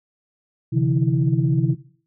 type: tone cluster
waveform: sine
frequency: 130.6 / 146.8 / 166.3 / 326.6 Hz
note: C3 / D3 / E3 / E4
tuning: -3 / 0 / +16 / -16 cents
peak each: -19 / -20 / -23 / -26 dBFS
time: 0.72-1.75 s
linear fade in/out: 20 ms
effects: noise-tail reverb RT60 0.5 s tail -18 dB re dry + tanh soft clip ceiling -6 dBFS